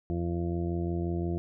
harmonic tone, 85.7 Hz, F2, 32 cents flat, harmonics 1 / 2 / 3 / 4 / 5 / 6 / 7 / 8, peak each -32 / -33 / -43 / -33 / -47 / -49 / -50 / -43 dBFS, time 0.1-1.38 s, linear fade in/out 0 ms, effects none

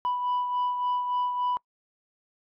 sine beating tone pair, 987.8 / 991.3 Hz, B5 / B5, 0 / +6 cents, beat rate 3.5 Hz, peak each -24 / -33 dBFS, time 0.05-1.57 s, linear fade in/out 0 ms, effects noise-tail reverb RT60 0.1 s tail -25 dB re dry + tanh soft clip ceiling -22 dBFS

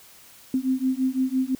sine beating tone pair, 257.6 / 263.5 Hz, C4 / C4, -27 / +12 cents, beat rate 5.9 Hz, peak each -24 dBFS, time 0.54-1.55 s, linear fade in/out 2 ms, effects white hiss -50 dBFS RMS until 1.59 s

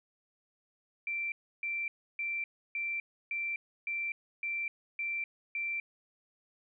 sine tone bursts, 2349 Hz, D7, in tune, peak -32 dBFS, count 9, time 1.07-5.8 s, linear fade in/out 2 ms, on 250 ms, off 310 ms, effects none

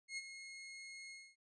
sawtooth tone with ADSR envelope, 2159 Hz, C#7, 46 cents flat, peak -36 dBFS, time 0.08-1.36 s, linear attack 94 ms, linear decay 34 ms, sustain -10 dB, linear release 250 ms, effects resampled to 22050 Hz

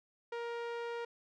sawtooth tone with low-pass filter, 470 Hz, A#4, 14 cents sharp, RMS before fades -40 dBFS, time 0.32-1.05 s, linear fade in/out 5 ms, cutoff 2800 Hz, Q 0.62, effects none

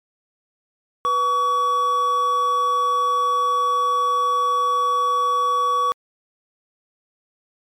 triangle tone pair together, 492.9 / 1133 Hz, B4 / C#6, -3 / +37 cents, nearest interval octave + major second, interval 1440 cents, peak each -26 / -15 dBFS, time 1.05-5.92 s, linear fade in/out 0 ms, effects MP3 96 kbps

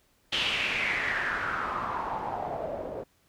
white noise with low-pass filter sweep, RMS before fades -31 dBFS, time 0.32-3.04 s, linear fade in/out 10 ms, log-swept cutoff 3200 to 500 Hz, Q 4.8, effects pink hiss -67 dBFS RMS until 3.28 s

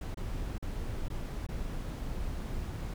brown noise with dropouts, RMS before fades -36 dBFS, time 0.01-2.94 s, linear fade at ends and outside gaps 5 ms, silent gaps 0.145-0.171 / 0.582-0.624 / 1.084-1.1 / 1.467-1.487 s, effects none

